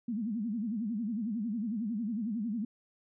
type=tone with vibrato; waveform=sine; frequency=220.4 Hz; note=A3; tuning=3 cents sharp; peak=-31 dBFS; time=0.08-2.65 s; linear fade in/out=5 ms; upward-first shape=sine; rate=11 Hz; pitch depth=180 cents each way; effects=none